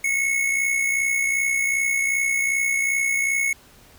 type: tone with amplitude modulation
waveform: square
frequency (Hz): 2194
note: C#7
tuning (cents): -18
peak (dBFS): -18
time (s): 0.04-3.53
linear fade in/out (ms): 5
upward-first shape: sine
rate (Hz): 62.6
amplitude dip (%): 50
effects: pink hiss -51 dBFS RMS until 3.98 s